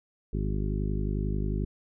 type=harmonic tone with a mistuned harmonic; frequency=51.2 Hz; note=G#1; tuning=24 cents flat; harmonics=1 / 2 / 3 / 4 / 5 / 6 / 7 / 8; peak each=-29 / -34 / -34 / -36 / -40 / -43 / -40 / -43 dBFS; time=0.33-1.65 s; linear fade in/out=5 ms; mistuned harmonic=8; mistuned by=-16 cents; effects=none